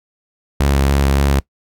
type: tone with vibrato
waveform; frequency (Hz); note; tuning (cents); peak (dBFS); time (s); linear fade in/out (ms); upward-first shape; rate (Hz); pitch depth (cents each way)
sawtooth; 69.3; C#2; 0; -8; 0.6-1.4; 5; sine; 3.5; 19
effects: noise-tail reverb RT60 0.1 s tail -22 dB re dry